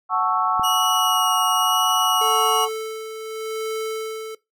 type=chord; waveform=sine; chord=F# minor seventh; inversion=none; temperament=equal; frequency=740 / 880 / 1108.7 / 1318.5 Hz; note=F#5 / A5 / C#6 / E6; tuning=0 / 0 / 0 / 0 cents; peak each=-24 / -26 / -21 / -23 dBFS; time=0.09-2.69 s; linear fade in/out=50 ms
type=click; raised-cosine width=3 ms; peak=-21 dBFS; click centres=0.596 s
type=tone with vibrato; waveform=sawtooth; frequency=2898 Hz; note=F#7; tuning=37 cents flat; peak=-19 dBFS; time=0.63-2.66 s; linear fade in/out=20 ms; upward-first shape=sine; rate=0.96 Hz; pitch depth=12 cents each way
type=tone with tremolo; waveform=square; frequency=440 Hz; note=A4; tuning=in tune; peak=-24 dBFS; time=2.21-4.35 s; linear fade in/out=5 ms; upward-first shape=sine; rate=0.81 Hz; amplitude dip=55%
effects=noise-tail reverb RT60 0.2 s tail -21 dB re dry